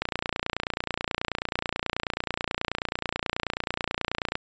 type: click train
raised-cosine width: 0.3 ms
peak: -10 dBFS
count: 128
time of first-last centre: 0.02-4.354 s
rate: 29.3 Hz
effects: resampled to 16000 Hz